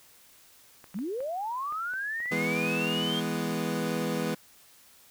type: clicks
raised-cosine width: 0.5 ms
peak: -33 dBFS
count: 12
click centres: 0.842 / 0.943 / 0.989 / 1.205 / 1.724 / 1.937 / 2.203 / 2.258 / 2.966 / 3.141 / 3.348 / 3.392 s
type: linear sweep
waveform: sine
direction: up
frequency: 164.81 to 3226 Hz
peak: -30 dBFS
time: 0.94-3.21 s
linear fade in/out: 20 ms
type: chord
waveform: 25% pulse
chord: E major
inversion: none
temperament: equal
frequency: 164.81 / 207.7 / 246.9 Hz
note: E3 / G#3 / B3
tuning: 0 / 0 / 0 cents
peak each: -29 dBFS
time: 2.31-4.35 s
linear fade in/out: 10 ms
effects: white hiss -57 dBFS RMS until 5.1 s